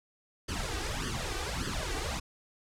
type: noise with flanger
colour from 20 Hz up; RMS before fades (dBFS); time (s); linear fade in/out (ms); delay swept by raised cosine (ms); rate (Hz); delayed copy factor
pink; -34; 0.48-2.2; 10; 0.63 to 2.63; 1.7; +0.9
effects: low-pass 8000 Hz 12 dB/octave